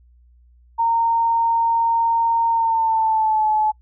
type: tone with pitch glide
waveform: sine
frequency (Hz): 921 to 859.3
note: A#5 to A5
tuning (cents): -21 to -41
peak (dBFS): -15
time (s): 0.78-3.72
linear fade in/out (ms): 20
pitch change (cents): -120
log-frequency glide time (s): 2.49-3.48
effects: noise-tail reverb RT60 0.1 s tail -26 dB re dry + added 60 Hz sine -49 dBFS peak until 3.81 s